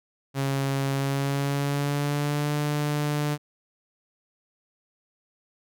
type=tone with pitch glide; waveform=sawtooth; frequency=137.1 to 147.79 Hz; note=C#3 to D3; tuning=-19 to +11 cents; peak=-20 dBFS; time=0.34-3.38 s; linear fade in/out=50 ms; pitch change=+130 cents; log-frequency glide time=0.94-2.54 s; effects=none